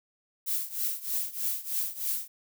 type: noise with tremolo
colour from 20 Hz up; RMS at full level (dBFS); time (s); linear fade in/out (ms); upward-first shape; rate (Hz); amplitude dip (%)
violet; -28; 0.46-2.28; 20; triangle; 3.2; 90
effects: none